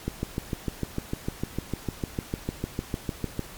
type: click train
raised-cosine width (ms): 3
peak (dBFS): -14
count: 23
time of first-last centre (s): 0.08-3.393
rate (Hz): 6.64
effects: pink hiss -44 dBFS RMS until 3.57 s + MP3 96 kbps